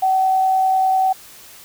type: tone with amplitude modulation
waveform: sine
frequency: 759 Hz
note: F#5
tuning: 44 cents sharp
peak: -12 dBFS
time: 0.02-1.13 s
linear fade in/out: 10 ms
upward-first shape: sine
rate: 70.1 Hz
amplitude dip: 25%
effects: white hiss -42 dBFS RMS until 1.64 s